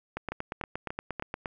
two click trains, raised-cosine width 0.5 ms, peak -19 / -18 dBFS, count 4 / 12, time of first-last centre 0.32-1.197 / 0.17-1.458 s, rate 3.42 / 8.54 Hz, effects none

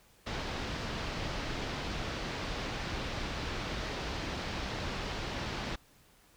pink low-pass noise, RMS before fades -37 dBFS, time 0.26-5.76 s, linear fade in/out 10 ms, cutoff 5100 Hz, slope 24 dB/octave, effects pink hiss -63 dBFS RMS until 6.36 s

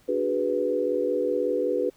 sine chord, G# half-diminished seventh, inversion second, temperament equal, 293.7 / 370 / 415.3 / 493.9 Hz, D4 / F#4 / G#4 / B4, 0 / 0 / 0 / 0 cents, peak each -31 / -29 / -29 / -25 dBFS, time 0.08-1.9 s, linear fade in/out 10 ms, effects pink hiss -60 dBFS RMS until 1.96 s

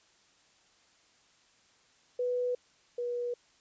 sine tone pair in turn, 493.9 / 484 Hz, B4 / B4, 0 / -35 cents, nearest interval unison, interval 35 cents, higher first, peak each -28 / -31 dBFS, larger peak first, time 2.19-2.55 / 2.98-3.34 s, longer neither, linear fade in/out 5 ms, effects white hiss -65 dBFS RMS until 3.6 s + resampled to 16000 Hz

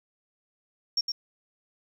sine tone with echo, 5520 Hz, F8, 21 cents flat, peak -22 dBFS, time 0.97-1.01 s, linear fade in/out 5 ms, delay 110 ms, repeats 1, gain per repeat -5 dB, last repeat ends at 1.12 s, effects 9-bit

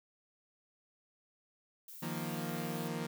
violet noise, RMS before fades -50 dBFS, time 1.88-2.88 s, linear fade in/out 2 ms
sawtooth chord, Eb suspended second, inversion none, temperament equal, 155.56 / 174.61 / 233.1 Hz, Eb3 / F3 / Bb3, 0 / 0 / 0 cents, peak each -37 dBFS, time 2.02-3.07 s, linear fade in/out 10 ms
effects none

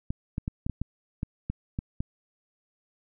clicks, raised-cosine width 5 ms, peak -17 dBFS, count 10, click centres 0.105 / 0.381 / 0.479 / 0.665 / 0.697 / 0.816 / 1.231 / 1.5 / 1.789 / 2.005 s, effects none

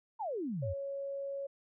sine exponential sweep, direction down, 964 to 77.78 Hz, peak -34 dBFS, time 0.19-0.74 s, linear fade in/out 20 ms
sine tone, 554.4 Hz, C#5, in tune, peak -36 dBFS, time 0.62-1.47 s, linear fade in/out 10 ms
effects none

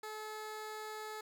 15% pulse tone, 430.6 Hz, A4, 37 cents flat, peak -36 dBFS, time 0.03-1.21 s, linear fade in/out 5 ms, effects none

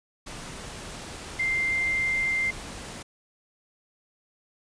sine tone in noise, 2093 Hz, C7, in tune, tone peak -23 dBFS, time 1.39-2.51 s, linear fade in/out 10 ms, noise pink, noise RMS -39 dBFS, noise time 0.26-3.03 s, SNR +13 dB, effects resampled to 22050 Hz

